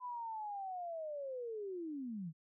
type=linear sweep; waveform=sine; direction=down; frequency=1009 to 149.4 Hz; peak=-40 dBFS; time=0-2.33 s; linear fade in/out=50 ms; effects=none